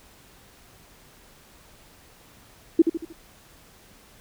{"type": "tone with echo", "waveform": "sine", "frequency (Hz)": 329.6, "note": "E4", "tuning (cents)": 0, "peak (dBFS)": -10, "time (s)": [2.79, 2.82], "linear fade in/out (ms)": 5, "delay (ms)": 77, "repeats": 4, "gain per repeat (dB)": -7, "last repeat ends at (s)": 3.128, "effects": ["pink hiss -53 dBFS RMS until 4.2 s"]}